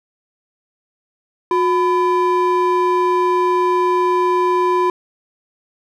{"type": "ring-modulated tone", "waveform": "triangle", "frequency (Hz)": 682, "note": "F5", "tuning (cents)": -41, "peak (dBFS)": -8, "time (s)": [1.51, 4.9], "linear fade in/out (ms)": 2, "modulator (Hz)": 320, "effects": []}